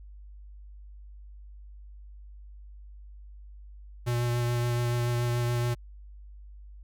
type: tone with vibrato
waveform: square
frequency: 120.3 Hz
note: B2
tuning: 45 cents flat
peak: -26 dBFS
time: 4.06-5.75 s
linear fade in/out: 20 ms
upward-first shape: triangle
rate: 7 Hz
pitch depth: 18 cents each way
effects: added 50 Hz sine -44 dBFS peak until 6.83 s